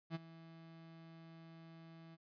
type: tone with ADSR envelope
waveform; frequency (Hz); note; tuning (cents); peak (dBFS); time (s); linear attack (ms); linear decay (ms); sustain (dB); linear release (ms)
35% pulse; 164.1; E3; -8; -36; 0.1-2.17; 51; 24; -17; 34
effects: resampled to 11025 Hz